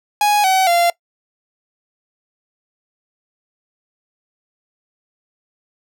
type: tone with pitch steps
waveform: 45% pulse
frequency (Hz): 830.6 / 757.3 / 690.4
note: G#5 / F#5 / F5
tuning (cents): 0 / +40 / -20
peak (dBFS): -12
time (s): 0.21-0.9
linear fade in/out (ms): 2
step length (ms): 230
effects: noise-tail reverb RT60 0.1 s tail -21 dB re dry